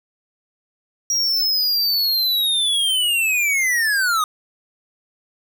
square linear sweep, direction down, 5700 to 1220 Hz, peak -17 dBFS, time 1.1-4.24 s, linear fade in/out 2 ms, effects none

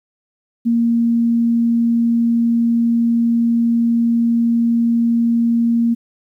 sine tone, 233.1 Hz, A#3, in tune, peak -12 dBFS, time 0.65-5.95 s, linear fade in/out 20 ms, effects 9-bit

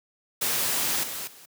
white noise with level steps, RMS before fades -26 / -34 / -49 dBFS, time 0.41-1.46 s, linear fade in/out 10 ms, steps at 1.03 / 1.27 s, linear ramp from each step 5 ms, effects high-pass 100 Hz 12 dB/octave

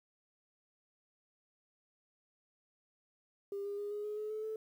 sine tone with pitch steps, 400 / 405.1 / 410.3 / 415.5 / 420.9 / 426.2 / 431.7 / 437.2 Hz, G4 / G#4 / G#4 / G#4 / G#4 / G#4 / A4 / A4, +35 / -43 / -21 / +1 / +23 / +45 / -33 / -11 cents, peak -36 dBFS, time 3.52-4.56 s, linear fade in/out 2 ms, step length 130 ms, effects tanh soft clip ceiling -32 dBFS + 11-bit

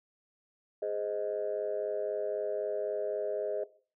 sine chord, Ab major, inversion none, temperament just, 415.3 / 519.1 / 623 Hz, Ab4 / C5 / Eb5, 0 / -14 / +2 cents, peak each -34 / -37 / -33 dBFS, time 0.82-3.64 s, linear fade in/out 5 ms, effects noise-tail reverb RT60 0.4 s tail -17 dB re dry + tanh soft clip ceiling -23 dBFS

